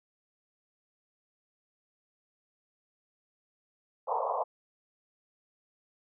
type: band-pass noise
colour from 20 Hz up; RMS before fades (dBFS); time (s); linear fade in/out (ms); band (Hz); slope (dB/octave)
white; -31; 4.07-4.44; 20; 460 to 1100; 96
effects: none